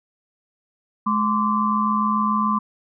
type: tone cluster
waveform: sine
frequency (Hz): 212.1 / 1033 / 1160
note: G#3 / C6 / D6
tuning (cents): +37 / -22 / -22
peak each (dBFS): -22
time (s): 1.06-2.59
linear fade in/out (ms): 10
effects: none